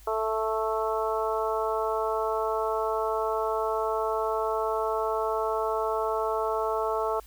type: harmonic tone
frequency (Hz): 220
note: A3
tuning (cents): 0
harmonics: 2 / 3 / 4 / 5 / 6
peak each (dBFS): -29 / -31 / -32 / -33 / -34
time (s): 0.07-7.2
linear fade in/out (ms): 5
effects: added 50 Hz sine -49 dBFS peak until 7.26 s + white hiss -56 dBFS RMS until 7.26 s